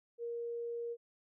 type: tone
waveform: sine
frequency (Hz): 470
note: A#4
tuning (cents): +14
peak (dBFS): -37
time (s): 0.18-0.97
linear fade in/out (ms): 50
effects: none